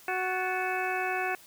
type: harmonic tone with a mistuned harmonic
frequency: 370.6 Hz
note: F#4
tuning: 3 cents sharp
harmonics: 1 / 2 / 3 / 4 / 5 / 6 / 7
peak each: -35 / -32 / -39 / -35 / -37 / -38 / -37 dBFS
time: 0.08-1.35 s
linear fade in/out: 2 ms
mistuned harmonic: 5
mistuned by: -100 cents
effects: white hiss -54 dBFS RMS until 1.46 s